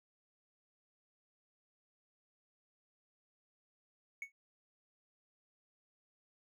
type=tone with exponential decay; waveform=triangle; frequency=2217 Hz; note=C#7; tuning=in tune; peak=-35 dBFS; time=4.22-4.32 s; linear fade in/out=2 ms; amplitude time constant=20 ms; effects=none